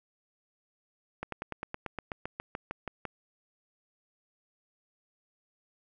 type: slowing click train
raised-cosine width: 0.5 ms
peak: -20 dBFS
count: 15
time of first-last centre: 1.23-3.053 s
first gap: 93 ms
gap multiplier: 1.05
effects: none